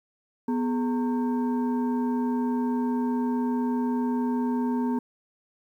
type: tone with frequency modulation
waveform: sine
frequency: 246.9 Hz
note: B3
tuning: in tune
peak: -23 dBFS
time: 0.48-4.99 s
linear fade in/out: 5 ms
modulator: 669 Hz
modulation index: 0.61
effects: 10-bit